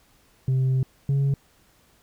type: tone pair in turn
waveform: sine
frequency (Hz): 130.81 / 138.59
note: C3 / C#3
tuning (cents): 0 / 0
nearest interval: minor second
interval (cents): 100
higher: second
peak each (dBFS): -16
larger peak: neither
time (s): 0.48-0.83 / 1.09-1.34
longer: first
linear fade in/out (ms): 2
effects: tanh soft clip ceiling -18 dBFS + pink hiss -60 dBFS RMS until 2.02 s